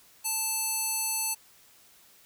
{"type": "tone with band-pass filter", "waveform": "square", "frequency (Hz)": 880, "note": "A5", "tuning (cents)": 0, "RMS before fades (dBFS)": -30, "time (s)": [0.24, 1.35], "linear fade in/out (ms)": 20, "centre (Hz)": 10000, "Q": 1.7, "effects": ["white hiss -58 dBFS RMS until 2.25 s"]}